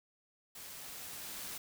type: noise with level ramp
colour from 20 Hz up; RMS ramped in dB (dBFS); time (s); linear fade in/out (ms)
white; -49 to -43; 0.55-1.58; 5
effects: none